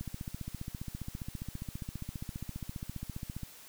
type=click train; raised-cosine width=5 ms; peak=-26 dBFS; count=52; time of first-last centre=0.01-3.433 s; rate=14.9 Hz; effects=white hiss -53 dBFS RMS until 3.68 s